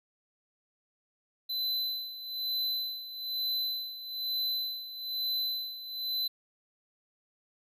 square tone with tremolo, 4024 Hz, B7, 32 cents sharp, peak -29 dBFS, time 1.49-6.28 s, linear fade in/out 10 ms, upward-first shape sine, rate 1.1 Hz, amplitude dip 75%, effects none

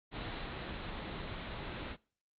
pink low-pass noise, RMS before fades -42 dBFS, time 0.11-1.97 s, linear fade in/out 50 ms, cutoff 4100 Hz, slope 96 dB/octave, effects noise-tail reverb RT60 0.4 s tail -23 dB re dry + Opus 48 kbps

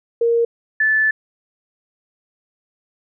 sine tone pair in turn, 466.4 / 1745.7 Hz, A#4 / A6, +1 / -14 cents, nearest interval octave + major seventh, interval 2285 cents, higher second, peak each -13 dBFS, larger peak neither, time 0.21-0.45 / 0.8-1.11 s, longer second, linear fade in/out 5 ms, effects none

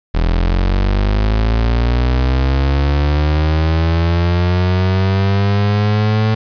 35% pulse linear sweep, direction up, 40.09 to 110 Hz, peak -10 dBFS, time 0.14-6.35 s, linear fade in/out 10 ms, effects resampled to 11025 Hz + 7-bit

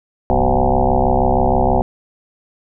sine tone with frequency modulation, 377.7 Hz, F#4, 36 cents sharp, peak -11 dBFS, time 0.3-1.82 s, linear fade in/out 0 ms, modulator 66.3 Hz, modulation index 7, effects none

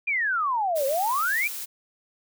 sine exponential two-way sweep, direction down then up, 2466 to 525 to 2466 Hz, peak -22 dBFS, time 0.07-1.48 s, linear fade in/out 10 ms, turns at 0.86 s
blue noise, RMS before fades -34 dBFS, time 0.75-1.66 s, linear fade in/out 20 ms
effects none

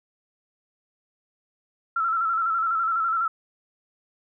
sine tone with vibrato, 1336 Hz, E6, 23 cents sharp, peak -21 dBFS, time 1.96-3.28 s, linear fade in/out 5 ms, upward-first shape square, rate 12 Hz, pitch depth 45 cents each way, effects none

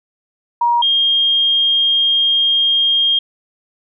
sine tone pair in turn, 949 / 3225 Hz, A#5 / G7, +31 / +48 cents, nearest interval octave + major sixth, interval 2117 cents, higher second, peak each -11 / -11 dBFS, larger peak neither, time 0.61-0.82 / 0.82-3.19 s, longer second, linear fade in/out 5 ms, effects none

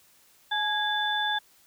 sine tone cluster, 846 / 1650 / 3504 Hz, G#5 / G#6 / A7, +32 / -12 / -8 cents, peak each -29 dBFS, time 0.51-1.39 s, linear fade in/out 10 ms, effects white hiss -60 dBFS RMS until 1.66 s

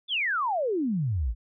sine exponential sweep, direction down, 3593 to 49 Hz, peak -24 dBFS, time 0.08-1.35 s, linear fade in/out 50 ms, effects none

